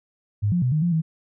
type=tone with pitch steps; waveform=sine; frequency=103.4 / 175.9 / 125.9 / 154 / 173.6 / 160.4 Hz; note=G#2 / F3 / B2 / D#3 / F3 / E3; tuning=-7 / +13 / +34 / -17 / -10 / -47 cents; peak=-18 dBFS; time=0.42-1.02 s; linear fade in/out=20 ms; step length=100 ms; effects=none